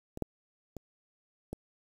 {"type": "clicks", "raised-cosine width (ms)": 2, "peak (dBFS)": [-27, -17, -28, -24], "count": 4, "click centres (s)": [0.174, 0.223, 0.767, 1.53], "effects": ["8-bit"]}